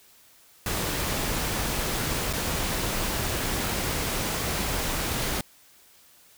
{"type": "noise with dropouts", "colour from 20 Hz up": "pink", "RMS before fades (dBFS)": -28, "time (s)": [0.66, 5.41], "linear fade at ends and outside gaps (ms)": 2, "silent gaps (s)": [2.329, 2.334], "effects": ["white hiss -56 dBFS RMS until 6.37 s"]}